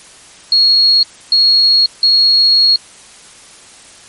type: tone bursts at uneven times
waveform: sine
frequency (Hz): 4309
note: C#8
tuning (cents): -50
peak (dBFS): -6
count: 3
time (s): 0.52-1.03 / 1.32-1.86 / 2.03-2.76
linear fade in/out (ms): 2
effects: white hiss -39 dBFS RMS until 4.08 s + MP3 48 kbps